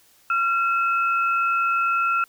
sine tone pair together, 1371 / 2588 Hz, F6 / E7, -32 / -32 cents, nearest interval major seventh, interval 1100 cents, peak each -19 / -27 dBFS, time 0.3-2.24 s, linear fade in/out 2 ms, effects white hiss -57 dBFS RMS until 2.28 s

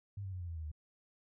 sine tone with pitch steps, 100 / 95.54 / 91.28 / 87.21 / 83.32 / 79.6 / 76.05 Hz, G2 / G2 / F#2 / F2 / E2 / D#2 / D#2, +35 / -44 / -23 / -2 / +19 / +40 / -39 cents, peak -39 dBFS, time 0.17-0.716 s, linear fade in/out 5 ms, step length 78 ms, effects none

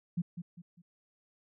sine tone with echo, 173.2 Hz, F3, 14 cents flat, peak -28 dBFS, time 0.17-0.22 s, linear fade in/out 10 ms, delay 200 ms, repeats 3, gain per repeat -9 dB, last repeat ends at 0.82 s, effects none

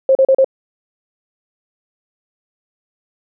sine tone bursts, 533 Hz, C5, 32 cents sharp, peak -7 dBFS, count 4, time 0.09-0.445 s, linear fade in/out 2 ms, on 61 ms, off 37 ms, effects none

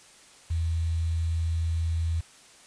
sine tone with quantisation, 82.41 Hz, E2, in tune, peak -24 dBFS, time 0.5-2.21 s, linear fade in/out 10 ms, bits 8, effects white hiss -53 dBFS RMS until 2.66 s + resampled to 22050 Hz

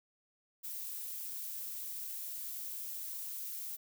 violet noise, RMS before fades -42 dBFS, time 0.63-3.77 s, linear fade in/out 20 ms, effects none

